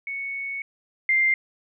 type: tone pair in turn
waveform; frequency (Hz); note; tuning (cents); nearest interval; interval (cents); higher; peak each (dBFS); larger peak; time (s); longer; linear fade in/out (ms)
sine; 2217 / 2097; C#7 / C7; 0 / +3; minor second; 97; first; -28 / -17; second; 0.07-0.62 / 1.09-1.34; first; 2
effects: none